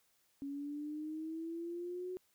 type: exponential sweep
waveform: sine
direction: up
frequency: 277.2 to 370 Hz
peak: -39 dBFS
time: 0.42-2.17 s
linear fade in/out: 0 ms
effects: white hiss -74 dBFS RMS until 2.34 s